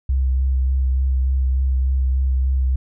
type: tone with vibrato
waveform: sine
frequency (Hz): 65.41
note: C2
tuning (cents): 0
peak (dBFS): -15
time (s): 0.09-2.76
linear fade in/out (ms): 5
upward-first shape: sine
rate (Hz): 3.4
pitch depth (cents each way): 20
effects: none